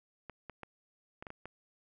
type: clicks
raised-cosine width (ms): 0.5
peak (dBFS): -29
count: 7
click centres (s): 0.297 / 0.497 / 0.633 / 1.225 / 1.268 / 1.304 / 1.456
effects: none